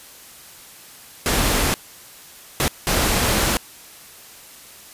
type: noise bursts at uneven times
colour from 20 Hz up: pink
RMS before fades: -19 dBFS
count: 3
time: 1.26-1.74 / 2.6-2.68 / 2.87-3.57 s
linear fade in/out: 0 ms
effects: white hiss -43 dBFS RMS until 4.93 s + resampled to 32000 Hz